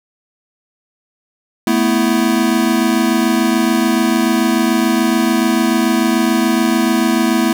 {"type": "chord", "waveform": "square", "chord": "A suspended second", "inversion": "none", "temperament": "equal", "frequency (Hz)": [220, 246.9, 329.6], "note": ["A3", "B3", "E4"], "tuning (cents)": [0, 0, 0], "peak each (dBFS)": -17, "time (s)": [1.67, 7.53], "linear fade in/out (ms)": 2, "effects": []}